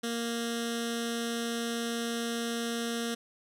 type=tone with notch filter; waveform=10% pulse; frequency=233.1 Hz; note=A#3; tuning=in tune; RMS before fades=-33 dBFS; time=0.03-3.15 s; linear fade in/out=10 ms; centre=910 Hz; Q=0.65; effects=low-pass 12000 Hz 12 dB/octave